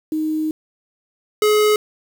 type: tone pair in turn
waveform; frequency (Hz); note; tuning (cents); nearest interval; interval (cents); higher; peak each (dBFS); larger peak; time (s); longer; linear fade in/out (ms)
sine / square; 311.1 / 423.4; D#4 / G#4; 0 / +33; perfect fourth; 533; second; -18 / -13; second; 0.12-0.51 / 1.42-1.76; first; 2
effects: 7-bit